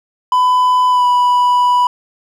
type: tone with pitch glide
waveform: triangle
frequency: 1002 to 984.8 Hz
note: B5 to B5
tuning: +25 to -5 cents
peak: -7 dBFS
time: 0.32-1.87 s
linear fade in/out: 2 ms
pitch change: -30 cents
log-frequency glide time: 0.89-1.06 s
effects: none